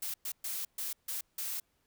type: noise bursts at uneven times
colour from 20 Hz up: blue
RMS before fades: -37 dBFS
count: 6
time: 0.02-0.14 / 0.25-0.32 / 0.44-0.65 / 0.78-0.93 / 1.08-1.21 / 1.38-1.6 s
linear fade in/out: 5 ms
effects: pink hiss -75 dBFS RMS until 1.86 s